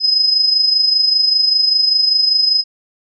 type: tone with amplitude modulation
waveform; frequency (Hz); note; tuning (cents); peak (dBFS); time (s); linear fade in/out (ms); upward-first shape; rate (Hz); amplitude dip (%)
sine; 5060; D#8; +28; -8; 0-2.64; 50; sine; 25.1; 55
effects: none